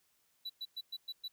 triangle tone bursts, 3951 Hz, B7, in tune, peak -37 dBFS, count 6, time 0.45-1.282 s, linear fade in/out 10 ms, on 47 ms, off 110 ms, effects white hiss -74 dBFS RMS until 1.32 s

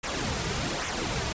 pink noise with flanger, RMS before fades -30 dBFS, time 0.03-1.33 s, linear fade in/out 10 ms, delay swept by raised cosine 0.22 to 3.82 ms, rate 1.2 Hz, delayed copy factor -0.55, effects resampled to 16000 Hz

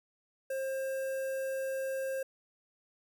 square tone with notch filter, 533 Hz, C5, 32 cents sharp, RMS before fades -35 dBFS, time 0.5-2.23 s, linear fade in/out 5 ms, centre 4000 Hz, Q 0.56, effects none

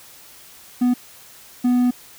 triangle tone bursts at uneven times, 246.9 Hz, B3, in tune, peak -12 dBFS, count 2, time 0.81-0.94 / 1.64-1.91 s, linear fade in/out 10 ms, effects white hiss -45 dBFS RMS until 2.18 s

